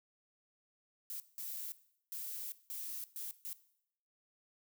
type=noise bursts at uneven times; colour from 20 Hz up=violet; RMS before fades=-43 dBFS; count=6; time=1.1-1.2 / 1.38-1.72 / 2.12-2.52 / 2.7-3.04 / 3.16-3.31 / 3.45-3.53 s; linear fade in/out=0 ms; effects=noise-tail reverb RT60 0.7 s tail -17 dB re dry